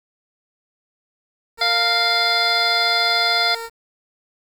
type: tone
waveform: 15% pulse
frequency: 459 Hz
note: A#4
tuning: 27 cents flat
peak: -22 dBFS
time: 1.57-3.7 s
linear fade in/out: 50 ms
type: harmonic tone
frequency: 698.5 Hz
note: F5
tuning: in tune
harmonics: 1 / 2 / 3 / 5 / 6 / 7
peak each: -23 / -23 / -23 / -23 / -23 / -23 dBFS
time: 1.61-3.55 s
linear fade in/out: 5 ms
effects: 8-bit